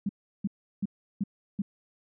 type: tone bursts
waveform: sine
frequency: 200 Hz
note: G3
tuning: 35 cents sharp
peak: -25 dBFS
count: 5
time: 0.06-1.62 s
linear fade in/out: 5 ms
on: 32 ms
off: 350 ms
effects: none